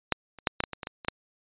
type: clicks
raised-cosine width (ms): 0.3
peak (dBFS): -7 / -29 / -7 / -9 / -10 / -18 / -19 / -18 / -24 / -8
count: 10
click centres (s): 0.123 / 0.387 / 0.472 / 0.604 / 0.638 / 0.733 / 0.832 / 0.871 / 1.048 / 1.084
effects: resampled to 8000 Hz